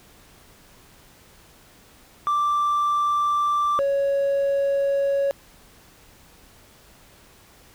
triangle tone pair in turn, 1174.7 / 556.1 Hz, D6 / C#5, 0 / +5 cents, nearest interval octave + minor second, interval 1295 cents, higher first, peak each -16 dBFS, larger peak neither, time 2.27-3.79 / 3.79-5.31 s, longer neither, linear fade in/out 0 ms, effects tanh soft clip ceiling -14 dBFS + pink hiss -52 dBFS RMS until 7.74 s

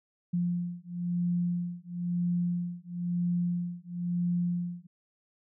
sine beating tone pair, 174.61 / 175.61 Hz, F3 / F3, 0 / +10 cents, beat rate 1 Hz, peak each -31 dBFS, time 0.33-4.87 s, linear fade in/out 10 ms, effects none

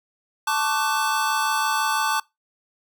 square chord, D major seventh, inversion second, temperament equal with one note detuned, 880 / 1108.7 / 1174.7 / 1511.1 Hz, A5 / C#6 / D6 / F#6, 0 / 0 / 0 / +36 cents, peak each -25 / -29 / -27 / -28 dBFS, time 0.47-2.2 s, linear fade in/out 5 ms, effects noise-tail reverb RT60 0.2 s tail -23 dB re dry

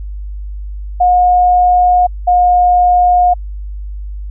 sine tone pair in turn, 720 / 716.3 Hz, F#5 / F5, -47 / +44 cents, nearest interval unison, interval 9 cents, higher first, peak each -6 dBFS, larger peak neither, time 1-2.07 / 2.27-3.34 s, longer neither, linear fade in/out 10 ms, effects added 50 Hz sine -21 dBFS peak until 4.3 s

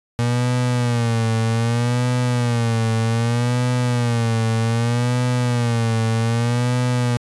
35% pulse tone with vibrato, 118.4 Hz, A#2, 27 cents sharp, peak -15 dBFS, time 0.19-7.17 s, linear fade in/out 0 ms, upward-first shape sine, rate 0.64 Hz, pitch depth 86 cents each way, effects resampled to 24000 Hz

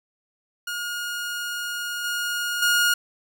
sawtooth tone with level steps, 1431 Hz, F6, 42 cents sharp, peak -24 / -21 / -14 dBFS, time 0.67-2.94 s, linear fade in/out 5 ms, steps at 2.04 / 2.62 s, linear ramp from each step 5 ms, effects none

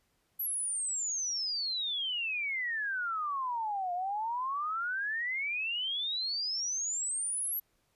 sine exponential two-way sweep, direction down then up, 11940 to 698.5 to 11940 Hz, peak -31 dBFS, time 0.39-7.6 s, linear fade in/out 10 ms, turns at 3.93 s, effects pink hiss -74 dBFS RMS until 7.95 s + resampled to 32000 Hz

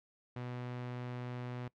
sawtooth tone with low-pass filter, 123.47 Hz, B2, in tune, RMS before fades -42 dBFS, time 0.36-1.68 s, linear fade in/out 5 ms, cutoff 2900 Hz, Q 0.7, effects noise-tail reverb RT60 0.1 s tail -21 dB re dry

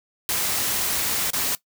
white noise with dropouts, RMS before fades -24 dBFS, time 0.29-1.55 s, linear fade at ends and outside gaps 1 ms, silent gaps 1.304-1.333 s, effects noise-tail reverb RT60 0.1 s tail -18 dB re dry

